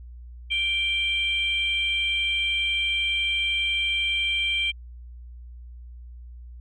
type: tone pair together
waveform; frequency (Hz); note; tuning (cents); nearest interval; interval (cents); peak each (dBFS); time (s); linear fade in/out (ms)
sine; 2353 / 3163; D7 / G7; +3 / +15; perfect fourth; 512; -24 / -24; 0.5-4.72; 20
effects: tanh soft clip ceiling -15 dBFS + added 60 Hz sine -39 dBFS peak until 6.6 s